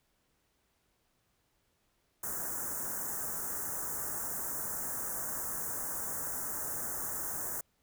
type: band-stop noise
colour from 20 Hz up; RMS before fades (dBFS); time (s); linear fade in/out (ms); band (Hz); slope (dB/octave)
white; -37; 2.23-7.61; 5; 1700 to 6300; 48
effects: pink hiss -75 dBFS RMS until 7.82 s